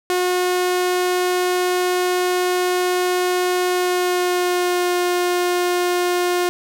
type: tone with pitch glide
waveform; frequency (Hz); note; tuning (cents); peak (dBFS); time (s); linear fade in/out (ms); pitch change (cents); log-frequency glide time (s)
sawtooth; 361.6 to 356; F#4 to F4; -40 to +33; -13; 0.1-6.49; 0; -27; 3.68-4.97
effects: none